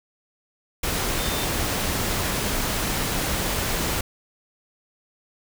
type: tone in noise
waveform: sine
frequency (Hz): 3598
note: A7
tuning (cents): +38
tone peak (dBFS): -34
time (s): 1.18-1.45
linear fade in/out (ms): 5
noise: pink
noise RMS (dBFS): -25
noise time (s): 0.83-4.01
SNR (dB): -12
effects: none